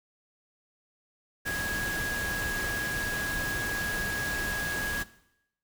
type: tone in noise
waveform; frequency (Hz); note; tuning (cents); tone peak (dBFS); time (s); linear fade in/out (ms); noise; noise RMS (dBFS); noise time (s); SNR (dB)
sine; 1654; G#6; -8; -31; 1.45-5.04; 20; pink; -35; 1.45-5.04; +1
effects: noise-tail reverb RT60 0.8 s tail -17 dB re dry